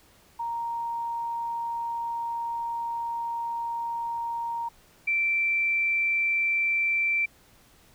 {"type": "tone pair in turn", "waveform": "sine", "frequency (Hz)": [932.3, 2342], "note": ["A#5", "D7"], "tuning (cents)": [0, -5], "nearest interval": "octave + major third", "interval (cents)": 1595, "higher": "second", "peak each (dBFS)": [-28, -22], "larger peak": "second", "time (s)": [[0.39, 4.69], [5.07, 7.26]], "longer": "first", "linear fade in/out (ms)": 10, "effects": ["pink hiss -58 dBFS RMS until 7.94 s"]}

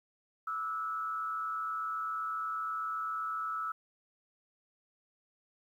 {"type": "tone with frequency modulation", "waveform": "sine", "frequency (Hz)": 1306, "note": "E6", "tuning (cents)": -17, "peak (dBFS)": -33, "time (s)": [0.47, 3.72], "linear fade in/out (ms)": 5, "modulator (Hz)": 135, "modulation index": 0.55, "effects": ["11-bit"]}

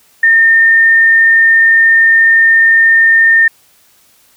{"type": "tone", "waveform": "sine", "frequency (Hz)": 1817, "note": "A#6", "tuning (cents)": -45, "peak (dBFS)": -4, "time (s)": [0.23, 3.48], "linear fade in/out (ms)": 5, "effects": ["white hiss -49 dBFS RMS until 4.36 s"]}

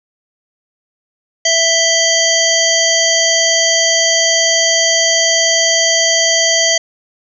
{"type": "harmonic tone with a mistuned harmonic", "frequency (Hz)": 661, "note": "E5", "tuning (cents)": 5, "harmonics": [1, 3, 5, 7, 9, 10], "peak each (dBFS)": [-17, -17, -17, -17, -17, -17], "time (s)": [1.45, 6.78], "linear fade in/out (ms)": 5, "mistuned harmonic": 5, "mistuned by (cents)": -75, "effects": []}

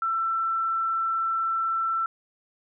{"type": "tone", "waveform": "sine", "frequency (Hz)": 1338, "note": "E6", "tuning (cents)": 25, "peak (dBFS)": -23, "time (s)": [0.02, 2.06], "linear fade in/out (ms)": 2, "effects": []}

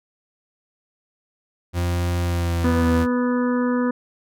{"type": "tone with pitch glide", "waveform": "40% pulse", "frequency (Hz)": [87.31, 82.98], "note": ["F2", "E2"], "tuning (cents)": [0, 12], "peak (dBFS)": -19, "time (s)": [1.73, 3.07], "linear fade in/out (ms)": 50, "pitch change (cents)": -88, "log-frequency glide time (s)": [2.22, 2.91]}
{"type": "harmonic tone", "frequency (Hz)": 246.9, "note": "B3", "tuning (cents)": 0, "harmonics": [1, 2, 4, 5, 6, 7], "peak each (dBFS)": [-19, -25, -31, -33, -35, -36], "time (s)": [2.64, 3.91], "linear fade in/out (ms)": 5}
{"effects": []}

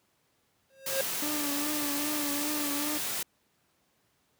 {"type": "tone with exponential growth", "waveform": "square", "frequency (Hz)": 537, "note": "C5", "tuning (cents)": 45, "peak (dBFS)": -26, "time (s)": [0.7, 1.01], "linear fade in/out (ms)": 1, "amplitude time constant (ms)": 67}
{"type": "noise", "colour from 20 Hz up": "white", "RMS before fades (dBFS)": -33, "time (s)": [0.86, 3.23], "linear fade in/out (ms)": 5}
{"type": "tone with vibrato", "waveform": "40% pulse", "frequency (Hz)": 293.5, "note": "D4", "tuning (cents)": -1, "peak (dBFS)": -32, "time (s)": [1.22, 2.98], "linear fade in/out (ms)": 5, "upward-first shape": "triangle", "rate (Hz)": 2.5, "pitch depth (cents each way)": 56}
{"effects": ["pink hiss -71 dBFS RMS until 4.39 s", "high-pass 100 Hz 12 dB/octave"]}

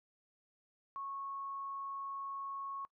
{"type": "tone", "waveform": "sine", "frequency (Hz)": 1100, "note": "C#6", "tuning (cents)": -14, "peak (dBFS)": -40, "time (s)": [0.96, 2.85], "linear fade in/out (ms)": 0, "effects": ["noise-tail reverb RT60 0.1 s tail -21 dB re dry"]}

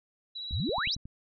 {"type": "tone with vibrato", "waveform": "sine", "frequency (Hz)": 3904, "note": "B7", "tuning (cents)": -21, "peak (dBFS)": -36, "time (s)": [0.35, 0.96], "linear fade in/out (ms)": 10, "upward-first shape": "sine", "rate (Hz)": 17, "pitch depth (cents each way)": 25}
{"type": "click train", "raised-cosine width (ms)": 5, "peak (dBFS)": -30, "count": 7, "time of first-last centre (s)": [0.51, 1.055], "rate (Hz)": 11}
{"type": "exponential sweep", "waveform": "sine", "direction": "up", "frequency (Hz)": [58.27, 6170], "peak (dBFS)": -28, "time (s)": [0.52, 0.95], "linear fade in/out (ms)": 10}
{"effects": []}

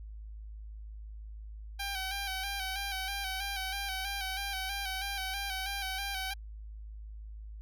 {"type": "tone with vibrato", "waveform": "10% pulse", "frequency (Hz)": 778, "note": "G5", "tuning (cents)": -13, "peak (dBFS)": -26, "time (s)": [1.79, 6.34], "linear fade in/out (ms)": 10, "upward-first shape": "square", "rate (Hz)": 3.1, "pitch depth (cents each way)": 40, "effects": ["added 53 Hz sine -42 dBFS peak until 7.61 s"]}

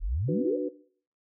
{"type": "exponential sweep", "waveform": "sine", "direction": "up", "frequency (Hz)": [34.98, 587.3], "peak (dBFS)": -26, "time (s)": [0, 0.58], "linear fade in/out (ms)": 50}
{"type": "chord", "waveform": "sine", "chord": "B minor", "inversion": "first", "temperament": "just", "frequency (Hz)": [296.3, 370.4, 493.9], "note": ["D4", "F#4", "B4"], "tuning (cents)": [15, 2, 0], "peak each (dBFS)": -31, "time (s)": [0.28, 0.69], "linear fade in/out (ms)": 10}
{"effects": ["noise-tail reverb RT60 0.5 s tail -17 dB re dry"]}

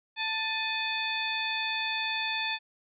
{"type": "harmonic tone with a mistuned harmonic", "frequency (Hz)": 883, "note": "A5", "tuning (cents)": 6, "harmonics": [1, 2, 3, 4, 5], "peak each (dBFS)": [-36, -35, -33, -34, -40], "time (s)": [0.16, 2.59], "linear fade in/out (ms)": 50, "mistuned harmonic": 3, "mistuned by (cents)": -93, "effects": []}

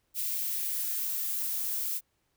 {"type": "noise with high-pass filter sweep", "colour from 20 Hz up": "violet", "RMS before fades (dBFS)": -32, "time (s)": [0.14, 2.01], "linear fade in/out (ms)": 50, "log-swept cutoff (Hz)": [2500, 590], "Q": 1.5, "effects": ["pink hiss -75 dBFS RMS until 2.36 s"]}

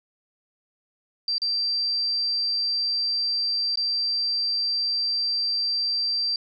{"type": "tone with dropouts", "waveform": "sine", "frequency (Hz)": 4699, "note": "D8", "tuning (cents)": 0, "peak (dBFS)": -22, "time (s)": [1.28, 6.36], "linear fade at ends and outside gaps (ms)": 2, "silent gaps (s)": [[1.382, 1.418], [3.757, 3.773]], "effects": []}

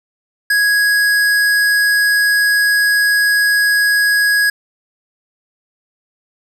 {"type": "tone with hard clipping", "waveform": "sine", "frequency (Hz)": 1661.2, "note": "G#6", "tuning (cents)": 0, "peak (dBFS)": -12, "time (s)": [0.5, 4.5], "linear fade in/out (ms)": 5, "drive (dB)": 16, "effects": []}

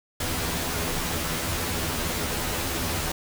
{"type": "noise with comb filter", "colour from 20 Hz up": "pink", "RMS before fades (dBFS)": -28, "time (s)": [0.2, 3.12], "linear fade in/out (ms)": 5, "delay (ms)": 12, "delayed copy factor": 0.95, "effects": []}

